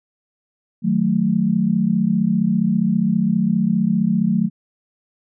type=chord; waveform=sine; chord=D# diminished; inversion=none; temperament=equal; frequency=155.56 / 185 / 220 Hz; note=D#3 / F#3 / A3; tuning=0 / 0 / 0 cents; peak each=-24 / -18 / -18 dBFS; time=0.82-4.5 s; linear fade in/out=50 ms; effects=none